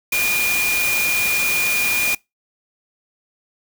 sine tone in noise, 2427 Hz, D#7, 44 cents flat, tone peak -18 dBFS, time 0.12-2.15 s, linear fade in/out 5 ms, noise white, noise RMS -23 dBFS, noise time 0.12-2.15 s, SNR +2 dB, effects noise-tail reverb RT60 0.2 s tail -23 dB re dry

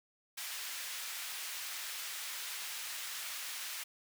pink high-pass noise, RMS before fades -42 dBFS, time 0.37-3.84 s, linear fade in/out 10 ms, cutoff 1800 Hz, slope 12 dB/octave, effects none

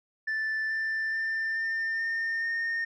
sine tone with pitch steps, 1760 / 1774.3 / 1788.7 / 1803.2 / 1817.9 / 1832.6 Hz, A6 / A6 / A6 / A6 / A#6 / A#6, 0 / +14 / +28 / +42 / -44 / -30 cents, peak -25 dBFS, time 0.27-2.85 s, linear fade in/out 10 ms, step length 430 ms, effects tanh soft clip ceiling -26 dBFS

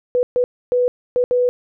sine tone bursts at uneven times, 493.9 Hz, B4, in tune, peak -13 dBFS, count 5, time 0.15-0.23 / 0.36-0.44 / 0.72-0.88 / 1.16-1.24 / 1.31-1.49 s, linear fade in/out 0 ms, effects none

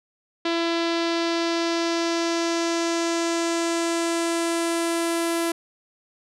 sawtooth tone with low-pass filter sweep, 335.6 Hz, E4, 31 cents sharp, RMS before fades -24 dBFS, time 0.45-5.52 s, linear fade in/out 5 ms, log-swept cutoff 4000 to 11000 Hz, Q 2.1, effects none

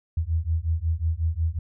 sine beating tone pair, 79 / 84.5 Hz, D#2 / E2, +27 / +43 cents, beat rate 5.5 Hz, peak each -25 dBFS, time 0.17-1.59 s, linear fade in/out 5 ms, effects none

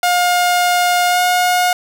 sawtooth tone with pitch glide, 712 to 719.9 Hz, F5 to F#5, +33 to -48 cents, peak -8 dBFS, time 0.03-1.73 s, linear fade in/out 2 ms, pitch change +19 cents, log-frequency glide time 1.08-1.19 s, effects none

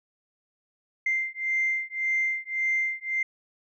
sine beating tone pair, 2089 / 2090.8 Hz, C7 / C7, -3 / -2 cents, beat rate 1.8 Hz, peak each -27 dBFS, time 1.06-3.23 s, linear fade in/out 5 ms, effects tanh soft clip ceiling -17 dBFS

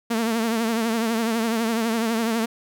sawtooth tone with vibrato, 227 Hz, A#3, 46 cents flat, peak -17 dBFS, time 0.1-2.46 s, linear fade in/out 10 ms, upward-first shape triangle, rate 12 Hz, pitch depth 78 cents each way, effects none

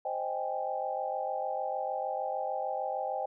sine chord, Ab major seventh, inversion first, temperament equal, 523.3 / 622.3 / 784 / 830.6 Hz, C5 / Eb5 / G5 / Ab5, 0 / 0 / 0 / 0 cents, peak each -37 / -37 / -34 / -40 dBFS, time 0.05-3.26 s, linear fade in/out 5 ms, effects none

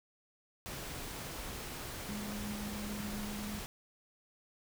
sine tone in noise, 207.7 Hz, G#3, in tune, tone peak -40 dBFS, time 2.09-3.59 s, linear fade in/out 0 ms, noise pink, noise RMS -43 dBFS, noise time 0.66-3.66 s, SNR 0 dB, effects none

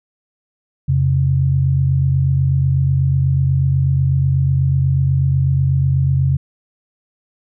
sine tone pair together, 86.66 / 134.8 Hz, F2 / C#3, -13 / -48 cents, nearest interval minor sixth, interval 765 cents, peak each -18 / -13 dBFS, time 0.88-6.37 s, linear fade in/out 10 ms, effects none

